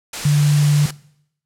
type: tone in noise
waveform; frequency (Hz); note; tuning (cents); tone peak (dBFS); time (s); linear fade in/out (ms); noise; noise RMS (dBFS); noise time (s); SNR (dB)
sine; 146.83; D3; 0; -11; 0.25-0.86; 5; white; -26; 0.13-0.91; +12
effects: noise-tail reverb RT60 0.7 s tail -20 dB re dry + low-pass 9000 Hz 12 dB/octave